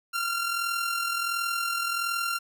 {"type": "tone with amplitude modulation", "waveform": "sawtooth", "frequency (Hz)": 1380, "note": "F6", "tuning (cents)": -21, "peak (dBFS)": -21, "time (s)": [0.13, 2.39], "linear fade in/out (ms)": 20, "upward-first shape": "sine", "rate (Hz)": 41.4, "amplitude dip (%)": 45, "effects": []}